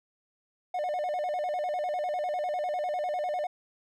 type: tone with vibrato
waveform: triangle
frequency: 659.3 Hz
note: E5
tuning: in tune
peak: -26 dBFS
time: 0.74-3.47 s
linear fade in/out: 5 ms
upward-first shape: square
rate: 10 Hz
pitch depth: 170 cents each way
effects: none